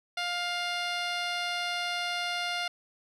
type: tone with low-pass filter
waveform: 10% pulse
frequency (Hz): 704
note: F5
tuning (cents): +14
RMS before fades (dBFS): -32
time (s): 0.17-2.68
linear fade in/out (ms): 5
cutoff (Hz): 6400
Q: 0.85
effects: none